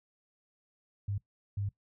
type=tone bursts at uneven times; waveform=sine; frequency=100.4 Hz; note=G2; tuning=42 cents sharp; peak=-31 dBFS; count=2; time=1.08-1.18 / 1.57-1.69 s; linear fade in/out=5 ms; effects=noise-tail reverb RT60 0.1 s tail -18 dB re dry